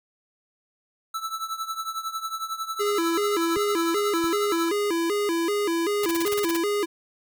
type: tone with tremolo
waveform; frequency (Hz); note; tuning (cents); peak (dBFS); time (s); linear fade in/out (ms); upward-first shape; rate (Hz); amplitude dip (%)
square; 1318.5; E6; 0; -26; 1.14-4.69; 5; triangle; 11; 85
type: tone with vibrato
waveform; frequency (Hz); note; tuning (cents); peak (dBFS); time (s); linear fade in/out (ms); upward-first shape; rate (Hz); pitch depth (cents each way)
square; 371; F#4; +5; -23; 2.79-6.86; 20; square; 2.6; 180
type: clicks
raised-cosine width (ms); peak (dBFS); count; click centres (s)
3; -25 / -27; 2; 3.569 / 4.242
type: noise bursts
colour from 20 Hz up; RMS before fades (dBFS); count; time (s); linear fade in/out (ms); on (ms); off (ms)
white; -30; 10; 6.03-6.569; 5; 26; 31
effects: none